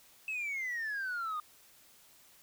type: exponential sweep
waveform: sine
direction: down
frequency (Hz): 2637 to 1208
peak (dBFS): -32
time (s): 0.28-1.4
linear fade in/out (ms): 2
effects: tanh soft clip ceiling -32 dBFS + white hiss -61 dBFS RMS until 2.42 s